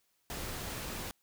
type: noise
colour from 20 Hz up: pink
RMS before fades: -40 dBFS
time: 0.3-1.11 s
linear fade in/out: 0 ms
effects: white hiss -75 dBFS RMS until 1.22 s